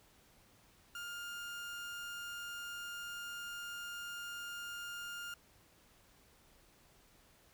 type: tone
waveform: 30% pulse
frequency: 1409 Hz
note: F6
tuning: 15 cents sharp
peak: -40 dBFS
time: 0.95-5.34 s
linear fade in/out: 2 ms
effects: pink hiss -66 dBFS RMS until 7.53 s